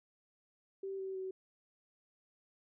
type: tone with pitch steps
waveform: sine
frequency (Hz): 388.1 / 382.8 / 377.5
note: G4 / G4 / F#4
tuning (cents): -17 / -41 / +35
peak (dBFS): -38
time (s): 0.83-1.31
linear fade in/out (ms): 5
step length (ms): 160
effects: none